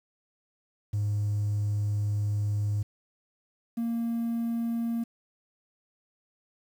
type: tone pair in turn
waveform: triangle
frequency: 103.6 / 232 Hz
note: G#2 / A#3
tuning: -4 / -8 cents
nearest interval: octave + major second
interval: 1396 cents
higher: second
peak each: -22 / -24 dBFS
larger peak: first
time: 0.93-2.83 / 3.77-5.04 s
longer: first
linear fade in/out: 10 ms
effects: tanh soft clip ceiling -21 dBFS + 9-bit